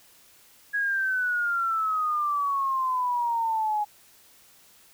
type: exponential sweep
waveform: sine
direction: down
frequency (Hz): 1666 to 830.6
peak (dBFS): -23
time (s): 0.73-3.85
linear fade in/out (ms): 20
effects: white hiss -56 dBFS RMS until 4.93 s